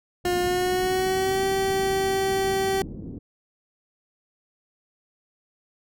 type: low-pass noise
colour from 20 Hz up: white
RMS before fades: -36 dBFS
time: 0.24-3.19 s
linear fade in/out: 10 ms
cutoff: 310 Hz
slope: 24 dB/octave
type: tone with pitch glide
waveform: 30% pulse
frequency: 356.4 to 386.4 Hz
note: F4 to G4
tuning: +35 to -25 cents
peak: -19 dBFS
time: 0.25-2.82 s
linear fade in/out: 2 ms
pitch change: +140 cents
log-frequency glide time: 0.4-1.43 s
effects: none